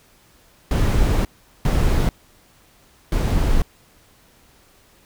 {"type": "noise bursts at uneven times", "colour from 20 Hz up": "brown", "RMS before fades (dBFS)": -17, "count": 3, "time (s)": [[0.71, 1.25], [1.65, 2.09], [3.12, 3.62]], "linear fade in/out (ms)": 2, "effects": ["pink hiss -54 dBFS RMS until 5.05 s"]}